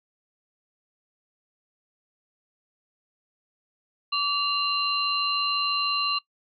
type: tone cluster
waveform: sine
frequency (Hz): 1155 / 2787 / 4093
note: D6 / F7 / C8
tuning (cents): -29 / -4 / -39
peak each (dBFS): -27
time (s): 4.12-6.19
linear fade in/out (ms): 10
effects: noise-tail reverb RT60 0.1 s tail -23 dB re dry